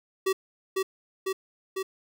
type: tone with echo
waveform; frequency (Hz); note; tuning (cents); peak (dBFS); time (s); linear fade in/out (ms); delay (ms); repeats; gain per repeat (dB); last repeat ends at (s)
square; 381.8; G4; -46; -23; 0.26-0.33; 10; 500; 3; -2; 1.83
effects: none